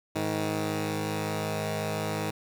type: tone pair together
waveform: 10% pulse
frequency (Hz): 105.45 / 158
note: G#2 / D#3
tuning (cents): +27 / +27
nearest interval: perfect fifth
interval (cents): 700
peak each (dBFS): -23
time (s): 0.15-2.31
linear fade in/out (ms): 10
effects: none